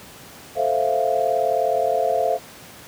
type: chord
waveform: sine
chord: F major seventh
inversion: first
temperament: equal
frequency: 440 / 523.3 / 659.3 / 698.5 Hz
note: A4 / C5 / E5 / F5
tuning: 0 / 0 / 0 / 0 cents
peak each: -26 / -24 / -22 / -22 dBFS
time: 0.55-2.39 s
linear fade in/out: 50 ms
effects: pink hiss -42 dBFS RMS until 2.87 s + high-pass 100 Hz 12 dB/octave